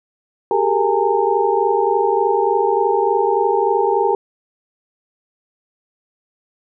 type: tone cluster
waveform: sine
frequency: 386.4 / 409.8 / 459.8 / 819 / 911 Hz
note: G4 / G#4 / A#4 / G#5 / A#5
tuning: -25 / -23 / -24 / -24 / -40 cents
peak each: -20 dBFS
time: 0.51-4.15 s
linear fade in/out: 2 ms
effects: none